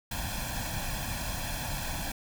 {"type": "noise with comb filter", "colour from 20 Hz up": "pink", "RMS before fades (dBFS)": -34, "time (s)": [0.11, 2.12], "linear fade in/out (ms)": 5, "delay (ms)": 1.2, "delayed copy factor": 0.8, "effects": []}